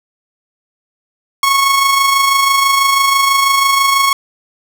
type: tone with amplitude modulation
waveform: sawtooth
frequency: 1100 Hz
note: C#6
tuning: 14 cents flat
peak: -4 dBFS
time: 1.43-4.13 s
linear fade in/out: 2 ms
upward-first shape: sine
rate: 26.1 Hz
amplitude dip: 40%
effects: none

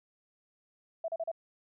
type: tone bursts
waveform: sine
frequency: 659.3 Hz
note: E5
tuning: in tune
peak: -31 dBFS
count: 4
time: 1.04-1.316 s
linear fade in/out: 5 ms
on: 42 ms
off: 36 ms
effects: none

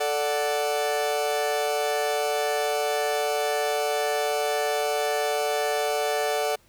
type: chord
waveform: 40% pulse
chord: D major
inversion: second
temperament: equal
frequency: 440 / 587.3 / 740 Hz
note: A4 / D5 / F#5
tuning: 0 / 0 / 0 cents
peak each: -27 dBFS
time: 0-6.56 s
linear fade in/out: 10 ms
effects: pink hiss -60 dBFS RMS until 6.68 s

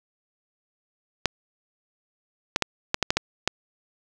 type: clicks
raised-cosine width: 0.2 ms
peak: -3 dBFS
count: 8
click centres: 1.257 / 2.561 / 2.623 / 2.944 / 3.027 / 3.105 / 3.17 / 3.476 s
effects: none

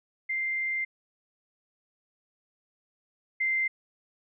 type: tone pair in turn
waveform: sine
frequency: 2093 / 2085 Hz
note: C7 / C7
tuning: 0 / -7 cents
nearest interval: unison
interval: 7 cents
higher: first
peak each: -27 / -24 dBFS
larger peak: second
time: 0.29-0.85 / 3.4-3.68 s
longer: first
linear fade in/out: 10 ms
effects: none

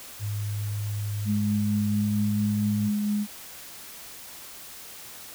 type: tone with pitch glide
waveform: sine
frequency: 103.83 to 107.68 Hz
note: G#2 to A2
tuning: 0 to -37 cents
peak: -27 dBFS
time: 0.19-2.91 s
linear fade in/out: 50 ms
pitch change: +63 cents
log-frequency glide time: 1.88-2.77 s
type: tone with tremolo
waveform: sine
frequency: 207.7 Hz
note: G#3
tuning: in tune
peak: -22 dBFS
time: 1.25-3.27 s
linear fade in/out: 50 ms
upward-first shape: triangle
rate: 4.4 Hz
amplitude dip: 25%
effects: white hiss -43 dBFS RMS until 5.34 s

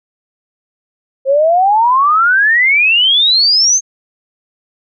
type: exponential sweep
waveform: sine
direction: up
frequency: 523.3 to 6460 Hz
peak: -7 dBFS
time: 1.25-3.81 s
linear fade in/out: 50 ms
effects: none

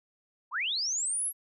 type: linear sweep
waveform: sine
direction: up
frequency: 860 to 11560 Hz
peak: -28 dBFS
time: 0.51-1.33 s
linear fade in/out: 50 ms
effects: none

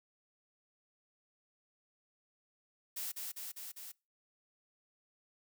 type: noise with echo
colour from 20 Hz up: blue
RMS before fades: -40 dBFS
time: 2.96-3.12 s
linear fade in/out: 10 ms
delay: 200 ms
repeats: 4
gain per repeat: -2 dB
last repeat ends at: 3.92 s
effects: noise-tail reverb RT60 0.3 s tail -25 dB re dry

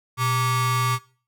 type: ring-modulated tone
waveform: 45% pulse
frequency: 518 Hz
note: C5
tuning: 17 cents flat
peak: -17 dBFS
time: 0.17-0.99 s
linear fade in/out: 50 ms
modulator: 640 Hz
effects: noise-tail reverb RT60 0.4 s tail -19 dB re dry

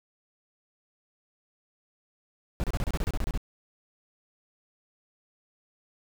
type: noise bursts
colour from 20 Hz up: brown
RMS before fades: -27 dBFS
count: 12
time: 2.6-3.375 s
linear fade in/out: 0 ms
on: 38 ms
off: 29 ms
effects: none

